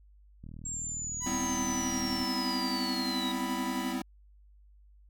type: click train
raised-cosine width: 5 ms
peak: -33 dBFS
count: 72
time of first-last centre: 0.44-2.228 s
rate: 39.7 Hz
type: linear sweep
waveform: sine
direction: down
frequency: 7520 to 3800 Hz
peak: -34 dBFS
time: 0.65-3.32 s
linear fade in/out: 5 ms
type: tone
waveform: sawtooth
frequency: 987.8 Hz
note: B5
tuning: in tune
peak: -34 dBFS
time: 1.2-3.96 s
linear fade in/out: 50 ms
type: chord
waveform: square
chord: C major seventh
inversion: second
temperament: equal with one note detuned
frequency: 196 / 250.1 / 261.6 / 329.6 Hz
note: G3 / B3 / C4 / E4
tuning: 0 / +22 / 0 / 0 cents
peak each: -40 / -36 / -38 / -39 dBFS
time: 1.26-4.02 s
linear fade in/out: 5 ms
effects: added 50 Hz sine -55 dBFS peak until 5.09 s